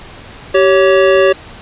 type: tone pair together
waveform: square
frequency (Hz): 386.6 / 558.1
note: G4 / C#5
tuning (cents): -24 / +12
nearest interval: tritone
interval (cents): 636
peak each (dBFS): -10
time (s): 0.54-1.33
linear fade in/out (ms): 10
effects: pink hiss -34 dBFS RMS until 1.61 s + resampled to 8000 Hz